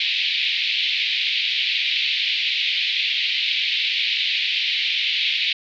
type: band-pass noise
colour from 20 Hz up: white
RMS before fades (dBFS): -22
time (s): 0-5.53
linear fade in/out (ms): 5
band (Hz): 2200 to 4000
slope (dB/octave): 48
effects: none